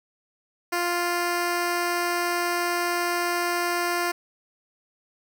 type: tone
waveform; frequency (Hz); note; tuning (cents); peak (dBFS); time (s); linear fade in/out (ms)
10% pulse; 349.2; F4; 0; -15; 0.72-4.12; 10
effects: none